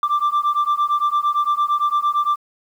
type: beating tone pair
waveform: sine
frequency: 1174.7 / 1183.5 Hz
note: D6 / D6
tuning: 0 / +13 cents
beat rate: 8.8 Hz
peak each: -17 dBFS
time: 0.03-2.36 s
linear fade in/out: 2 ms
effects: tanh soft clip ceiling -13 dBFS + 8-bit